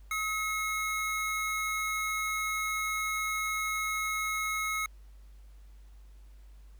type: tone pair together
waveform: square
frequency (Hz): 1278.1 / 2168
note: D#6 / C#7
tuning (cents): +46 / -39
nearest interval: major sixth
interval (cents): 915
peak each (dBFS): -34 / -33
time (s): 0.11-4.86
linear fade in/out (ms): 2
effects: added 50 Hz sine -49 dBFS peak until 6.79 s + pink hiss -68 dBFS RMS until 6.79 s